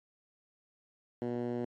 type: tone with band-pass filter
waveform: 10% pulse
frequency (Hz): 120.9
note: B2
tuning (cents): -36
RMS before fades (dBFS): -35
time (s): 1.22-1.65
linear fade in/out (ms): 0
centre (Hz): 290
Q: 1.1
effects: MP3 64 kbps